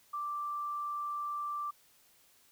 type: tone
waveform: sine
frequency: 1174.7 Hz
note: D6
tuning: in tune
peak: -34 dBFS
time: 0.13-1.71 s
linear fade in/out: 10 ms
effects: white hiss -65 dBFS RMS until 2.51 s